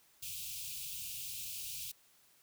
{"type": "band-stop noise", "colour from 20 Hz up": "white", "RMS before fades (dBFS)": -43, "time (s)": [0.22, 1.92], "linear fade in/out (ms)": 10, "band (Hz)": [160, 2400], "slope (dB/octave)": 96, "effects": ["white hiss -67 dBFS RMS until 2.42 s"]}